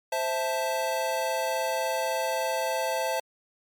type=chord; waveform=square; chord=A minor; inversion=first; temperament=equal; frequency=523.3 / 659.3 / 880 Hz; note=C5 / E5 / A5; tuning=0 / 0 / 0 cents; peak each=-31 dBFS; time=0.12-3.2 s; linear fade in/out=5 ms; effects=MP3 96 kbps